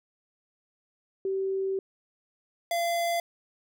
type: tone pair in turn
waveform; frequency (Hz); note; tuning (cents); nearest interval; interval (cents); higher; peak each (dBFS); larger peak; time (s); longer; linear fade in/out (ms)
sine / square; 385.3 / 683.8; G4 / F5; -30 / -37; minor seventh; 993; second; -26; neither; 1.25-1.79 / 2.71-3.2; first; 2
effects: none